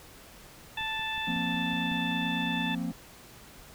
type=harmonic tone; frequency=880 Hz; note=A5; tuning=in tune; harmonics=1 / 2 / 3 / 4; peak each=-36 / -36 / -36 / -36 dBFS; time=0.77-2.75 s; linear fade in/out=5 ms
type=click train; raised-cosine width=5 ms; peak=-35 dBFS; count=7; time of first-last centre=0.81-1.917 s; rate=5.42 Hz
type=chord; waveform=triangle; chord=F suspended fourth; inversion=none; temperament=just; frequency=174.61 / 232.8 / 261.9 Hz; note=F3 / Bb3 / C4; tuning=0 / -2 / +2 cents; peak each=-32 / -32 / -33 dBFS; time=1.27-2.92 s; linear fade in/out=10 ms
effects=pink hiss -51 dBFS RMS until 3.74 s